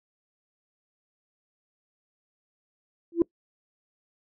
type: tone with exponential growth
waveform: sine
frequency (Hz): 337.6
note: E4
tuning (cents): +41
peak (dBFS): -12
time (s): 3.12-3.22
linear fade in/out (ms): 2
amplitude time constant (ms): 21
effects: noise-tail reverb RT60 0.1 s tail -24 dB re dry + tanh soft clip ceiling -12 dBFS